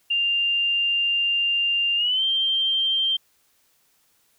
sine tone with pitch glide, 2794 to 3154 Hz, F7 to G7, 0 to +10 cents, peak -19 dBFS, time 0.1-3.17 s, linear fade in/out 10 ms, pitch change +210 cents, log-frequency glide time 1.96-2.24 s, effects white hiss -64 dBFS RMS until 4.38 s

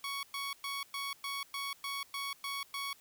15% pulse tone bursts, 1115 Hz, C#6, 10 cents sharp, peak -30 dBFS, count 10, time 0.04-2.93 s, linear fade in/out 2 ms, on 190 ms, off 110 ms, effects white hiss -62 dBFS RMS until 3 s

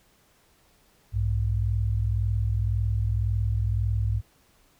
sine tone pair together, 61.42 / 103.3 Hz, B1 / G#2, -9 / -9 cents, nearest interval major sixth, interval 900 cents, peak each -26 / -24 dBFS, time 1.12-4.22 s, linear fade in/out 50 ms, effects pink hiss -62 dBFS RMS until 4.79 s

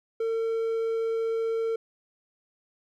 triangle tone, 452.6 Hz, A4, 49 cents sharp, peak -23 dBFS, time 0.2-1.76 s, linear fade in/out 5 ms, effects none

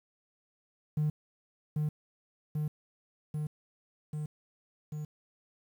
triangle tone with echo, 151.5 Hz, D#3, 46 cents flat, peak -23 dBFS, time 0.97-1.1 s, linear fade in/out 5 ms, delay 790 ms, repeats 5, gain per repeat -2 dB, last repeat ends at 5.05 s, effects tanh soft clip ceiling -22 dBFS + 10-bit

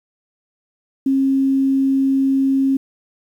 sine tone, 270 Hz, C#4, 45 cents flat, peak -13 dBFS, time 1.06-2.77 s, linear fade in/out 5 ms, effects 8-bit

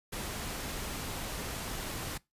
pink noise, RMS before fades -38 dBFS, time 0.12-2.18 s, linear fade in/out 10 ms, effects noise-tail reverb RT60 0.2 s tail -22 dB re dry + resampled to 32000 Hz

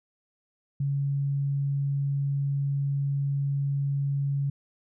sine tone, 140 Hz, C#3, 18 cents sharp, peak -24 dBFS, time 0.8-4.5 s, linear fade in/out 5 ms, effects none

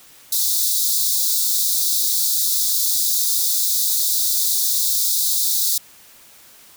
white high-pass noise, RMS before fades -19 dBFS, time 0.32-5.78 s, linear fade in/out 5 ms, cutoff 3600 Hz, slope 96 dB/octave, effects white hiss -47 dBFS RMS until 6.76 s

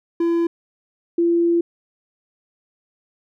triangle / sine tone pair in turn, 337.5 / 340.6 Hz, E4 / F4, +41 / -43 cents, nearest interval unison, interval 16 cents, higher second, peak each -14 dBFS, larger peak neither, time 0.2-0.47 / 1.18-1.61 s, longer second, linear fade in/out 5 ms, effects none

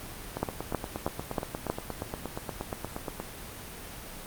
two click trains, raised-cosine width 1 ms, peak -18 / -12 dBFS, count 25 / 5, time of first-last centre 0.37-3.2 / 0.43-1.7 s, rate 8.48 / 3.15 Hz, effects pink hiss -42 dBFS RMS until 4.26 s + Opus 32 kbps

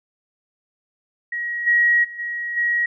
sine tone with level steps, 1901 Hz, A#6, 33 cents sharp, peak -23 / -13 / -32 / -24 / -17 dBFS, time 1.32-2.86 s, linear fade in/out 5 ms, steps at 1.66 / 2.03 / 2.18 / 2.56 s, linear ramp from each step 20 ms, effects none

